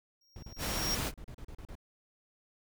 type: tone with exponential growth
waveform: square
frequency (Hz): 5588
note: F8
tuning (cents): 0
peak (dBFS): -30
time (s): 0.21-0.95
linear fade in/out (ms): 5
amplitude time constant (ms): 160
type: noise bursts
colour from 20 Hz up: brown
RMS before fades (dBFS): -45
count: 14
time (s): 0.36-1.753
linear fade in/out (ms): 2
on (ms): 67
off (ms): 35
type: noise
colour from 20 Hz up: pink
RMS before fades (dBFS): -35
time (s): 0.58-1.12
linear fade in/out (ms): 50
effects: none